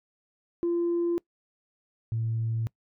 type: tone pair in turn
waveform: sine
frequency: 343.4 / 113.28 Hz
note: F4 / A#2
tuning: -29 / -49 cents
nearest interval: octave + perfect fifth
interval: 1920 cents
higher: first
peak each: -22 / -25 dBFS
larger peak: first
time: 0.63-1.18 / 2.12-2.67 s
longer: neither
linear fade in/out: 0 ms
effects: noise-tail reverb RT60 0.1 s tail -25 dB re dry + tanh soft clip ceiling -21 dBFS